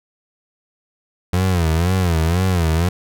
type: tone with vibrato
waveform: 30% pulse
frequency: 86.7 Hz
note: F2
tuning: 12 cents flat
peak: -12 dBFS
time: 1.33-2.89 s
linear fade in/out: 5 ms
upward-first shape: sine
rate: 2 Hz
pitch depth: 150 cents each way
effects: none